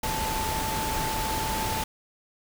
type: tone in noise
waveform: sine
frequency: 879 Hz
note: A5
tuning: 2 cents flat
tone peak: -30 dBFS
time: 0.03-1.84 s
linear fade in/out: 5 ms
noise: pink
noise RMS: -30 dBFS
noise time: 0.03-1.84 s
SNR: -3 dB
effects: none